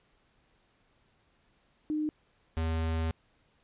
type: tone pair in turn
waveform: sine / square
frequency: 305.2 / 81.03 Hz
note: D#4 / E2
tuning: -33 / -29 cents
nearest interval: octave + major seventh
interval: 2296 cents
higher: first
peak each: -28 / -29 dBFS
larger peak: first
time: 1.9-2.09 / 2.57-3.11 s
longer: second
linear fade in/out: 0 ms
effects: pink hiss -69 dBFS RMS until 3.63 s + resampled to 8000 Hz